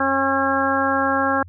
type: harmonic tone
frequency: 271.3 Hz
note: C#4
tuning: 37 cents flat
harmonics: 1 / 2 / 3 / 4 / 5 / 6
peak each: -24 / -24 / -24 / -24 / -24 / -24 dBFS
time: 0-1.43 s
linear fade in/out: 5 ms
effects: added 88 Hz sine -39 dBFS peak until 1.48 s